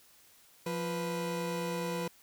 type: tone pair together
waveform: 30% pulse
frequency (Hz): 174.48 / 493.9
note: F3 / B4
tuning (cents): -1 / 0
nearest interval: octave + tritone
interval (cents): 1801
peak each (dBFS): -33 / -33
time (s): 0.66-2.08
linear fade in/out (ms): 5
effects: white hiss -61 dBFS RMS until 2.22 s